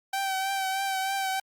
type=tone with vibrato; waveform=sawtooth; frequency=773 Hz; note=G5; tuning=24 cents flat; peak=-23 dBFS; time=0.13-1.4 s; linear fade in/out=5 ms; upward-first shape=triangle; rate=3.2 Hz; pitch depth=34 cents each way; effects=Opus 48 kbps